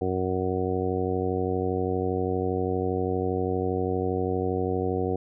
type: harmonic tone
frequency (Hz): 92.5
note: F#2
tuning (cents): 0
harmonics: 1 / 2 / 3 / 4 / 5 / 6 / 7 / 8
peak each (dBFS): -31 / -34 / -32 / -30 / -29 / -40 / -41 / -34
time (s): 0.01-5.16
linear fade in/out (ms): 5
effects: none